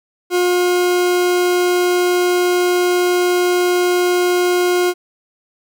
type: tone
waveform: 40% pulse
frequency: 357.4 Hz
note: F4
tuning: 40 cents sharp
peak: -12 dBFS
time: 0.3-4.94 s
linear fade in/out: 50 ms
effects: none